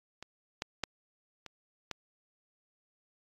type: clicks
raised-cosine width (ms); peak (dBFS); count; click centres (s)
0.2; -26 / -17 / -14 / -27 / -19; 5; 0.226 / 0.621 / 0.837 / 1.463 / 1.913
effects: AAC 32 kbps